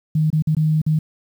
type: tone with dropouts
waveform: sine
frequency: 155.56 Hz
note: D#3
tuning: in tune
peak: -14 dBFS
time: 0.15-0.99 s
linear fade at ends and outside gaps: 5 ms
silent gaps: 0.303-0.328 / 0.423-0.471 / 0.55-0.567 / 0.817-0.864 s
effects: 8-bit